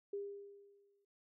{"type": "tone with exponential decay", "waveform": "sine", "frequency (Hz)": 402.3, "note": "G4", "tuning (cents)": 45, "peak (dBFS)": -37, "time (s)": [0.13, 1.05], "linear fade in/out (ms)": 5, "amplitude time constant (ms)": 200, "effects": []}